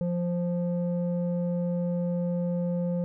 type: tone with low-pass filter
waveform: square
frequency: 174.61 Hz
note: F3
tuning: in tune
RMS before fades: -28 dBFS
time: 0.01-3.04 s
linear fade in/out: 0 ms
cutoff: 430 Hz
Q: 4.3
effects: none